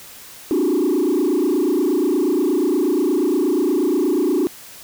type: tone with frequency modulation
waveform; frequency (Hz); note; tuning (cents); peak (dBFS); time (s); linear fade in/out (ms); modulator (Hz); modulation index
sine; 329.6; E4; 0; -13; 0.51-4.47; 0; 28.4; 2.1
effects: tanh soft clip ceiling -13 dBFS + white hiss -40 dBFS RMS until 4.83 s